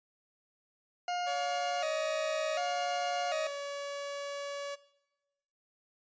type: tone with vibrato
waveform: 40% pulse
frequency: 667 Hz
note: E5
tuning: 20 cents sharp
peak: -31 dBFS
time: 1.08-3.47 s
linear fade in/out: 2 ms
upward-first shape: square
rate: 0.67 Hz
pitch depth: 110 cents each way
type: tone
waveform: sawtooth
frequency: 567 Hz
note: C#5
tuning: 39 cents sharp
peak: -33 dBFS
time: 1.26-4.76 s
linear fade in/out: 20 ms
effects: noise-tail reverb RT60 1.0 s tail -19 dB re dry + resampled to 16000 Hz